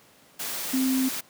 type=tone in noise; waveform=sine; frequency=261.6 Hz; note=C4; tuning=in tune; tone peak=-21 dBFS; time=0.73-1.09 s; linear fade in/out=10 ms; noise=white; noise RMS=-32 dBFS; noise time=0.39-1.21 s; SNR=+8 dB; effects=pink hiss -56 dBFS RMS until 1.29 s + high-pass 150 Hz 12 dB/octave